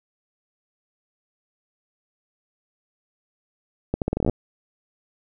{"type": "accelerating click train", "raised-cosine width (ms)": 2, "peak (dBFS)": -9, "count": 12, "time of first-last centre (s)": [3.94, 4.296], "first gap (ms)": 78, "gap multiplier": 0.8, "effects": []}